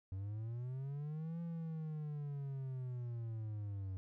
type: linear two-way sweep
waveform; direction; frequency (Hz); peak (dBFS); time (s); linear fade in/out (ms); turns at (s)
triangle; up then down; 93.2 to 170 to 93.2; -38; 0.12-3.97; 0; 1.41
effects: none